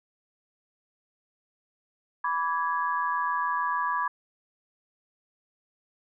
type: chord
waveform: sine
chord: G# diminished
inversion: first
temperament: equal with one note detuned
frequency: 987.8 / 1154.5 / 1661.2 Hz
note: B5 / D6 / G#6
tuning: 0 / -30 / 0 cents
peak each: -28 / -29 / -32 dBFS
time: 2.24-4.08 s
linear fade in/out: 5 ms
effects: none